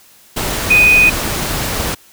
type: tone in noise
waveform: sine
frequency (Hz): 2489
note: D#7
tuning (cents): 0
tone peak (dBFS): -6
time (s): 0.7-1.1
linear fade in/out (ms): 10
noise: pink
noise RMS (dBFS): -19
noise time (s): 0.36-1.95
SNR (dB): +10
effects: white hiss -46 dBFS RMS until 2.12 s